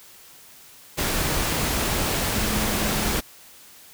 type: tone in noise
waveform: sine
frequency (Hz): 212.5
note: G#3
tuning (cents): +40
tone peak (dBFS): -30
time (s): 2.34-3.16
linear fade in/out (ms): 20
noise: pink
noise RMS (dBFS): -24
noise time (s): 0.97-3.21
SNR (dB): -9
effects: white hiss -48 dBFS RMS until 3.93 s